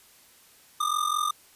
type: ring-modulated tone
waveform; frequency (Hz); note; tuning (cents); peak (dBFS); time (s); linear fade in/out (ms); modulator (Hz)
square; 1210; D#6; -49; -22; 0.8-1.31; 5; 22.4
effects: white hiss -56 dBFS RMS until 1.55 s + resampled to 32000 Hz